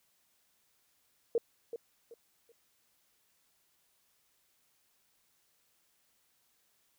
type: tone with echo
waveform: sine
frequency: 464.7 Hz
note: A#4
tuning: 5 cents flat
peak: -25 dBFS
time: 1.35-1.38 s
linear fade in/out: 2 ms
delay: 380 ms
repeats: 3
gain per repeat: -11 dB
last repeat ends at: 2.52 s
effects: white hiss -73 dBFS RMS until 6.98 s